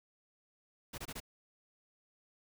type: noise bursts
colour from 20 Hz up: pink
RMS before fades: -43 dBFS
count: 4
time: 0.93-1.203 s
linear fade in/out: 10 ms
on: 51 ms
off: 23 ms
effects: none